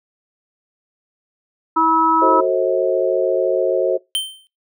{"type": "harmonic tone", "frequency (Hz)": 323.8, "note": "E4", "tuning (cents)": -31, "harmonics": [1, 3, 4], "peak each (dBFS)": [-20, -15, -16], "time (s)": [1.76, 2.41], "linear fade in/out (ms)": 10}
{"type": "chord", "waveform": "sine", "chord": "F# diminished seventh", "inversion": "none", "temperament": "just", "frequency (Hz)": [370, 444, 532.8, 639.4], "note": ["F#4", "A4", "C5", "Eb5"], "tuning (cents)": [0, 16, 31, 47], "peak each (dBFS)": [-19, -22, -18, -22], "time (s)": [2.21, 3.98], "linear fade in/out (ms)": 20}
{"type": "tone with exponential decay", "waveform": "square", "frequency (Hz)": 3109, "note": "G7", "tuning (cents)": -15, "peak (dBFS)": -15, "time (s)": [4.15, 4.47], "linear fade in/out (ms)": 0, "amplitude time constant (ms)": 68}
{"effects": ["noise-tail reverb RT60 0.2 s tail -21 dB re dry"]}